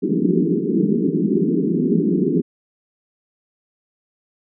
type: band-pass noise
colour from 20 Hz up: pink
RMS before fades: -18 dBFS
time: 0.02-2.42 s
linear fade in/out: 20 ms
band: 160 to 420 Hz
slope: 96 dB/octave
effects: none